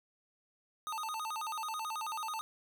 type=tone with vibrato; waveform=square; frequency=1050 Hz; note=C6; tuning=6 cents sharp; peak=-37 dBFS; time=0.87-2.41 s; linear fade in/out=0 ms; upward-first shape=square; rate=9.2 Hz; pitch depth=290 cents each way; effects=none